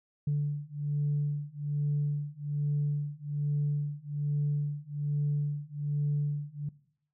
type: beating tone pair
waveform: sine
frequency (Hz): 145.4 / 146.6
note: D3 / D3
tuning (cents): -17 / -3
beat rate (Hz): 1.2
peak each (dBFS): -30 / -30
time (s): 0.27-6.69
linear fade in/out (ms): 5
effects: noise-tail reverb RT60 0.7 s tail -21 dB re dry + tanh soft clip ceiling -22 dBFS